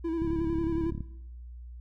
triangle tone with vibrato, 329.1 Hz, E4, 3 cents flat, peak -26 dBFS, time 0.04-0.91 s, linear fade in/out 10 ms, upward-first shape square, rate 11 Hz, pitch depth 35 cents each way
click train, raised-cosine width 5 ms, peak -23 dBFS, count 29, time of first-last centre 0.22-1.007 s, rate 35.6 Hz
effects noise-tail reverb RT60 0.9 s tail -19 dB re dry + added 60 Hz sine -41 dBFS peak until 1.8 s

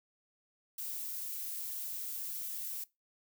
violet noise, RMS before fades -40 dBFS, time 0.78-2.84 s, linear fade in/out 5 ms, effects noise-tail reverb RT60 0.2 s tail -20 dB re dry

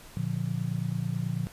sine chord, Bb major, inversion none, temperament just, 116.54 / 145.68 / 174.81 Hz, Bb2 / D3 / F3, 0 / -14 / +2 cents, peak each -32 dBFS, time 0.17-1.47 s, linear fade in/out 0 ms, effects pink hiss -50 dBFS RMS until 1.52 s + resampled to 32000 Hz

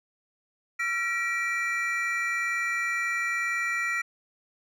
triangle tone cluster, 1361 / 1923 / 2342 Hz, F6 / B6 / D7, -45 / -47 / -5 cents, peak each -31 / -27 / -29 dBFS, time 0.79-4.02 s, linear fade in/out 10 ms, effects none

